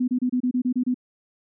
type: tone bursts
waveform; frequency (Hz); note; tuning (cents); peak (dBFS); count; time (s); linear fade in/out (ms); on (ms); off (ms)
sine; 250.2; B3; +23; -19; 9; 0-0.944; 10; 80; 28
effects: none